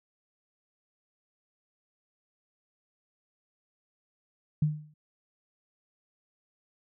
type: tone with exponential decay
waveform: sine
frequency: 151.7 Hz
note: D#3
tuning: 44 cents flat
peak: -19 dBFS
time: 4.62-4.94 s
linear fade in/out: 5 ms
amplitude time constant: 68 ms
effects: none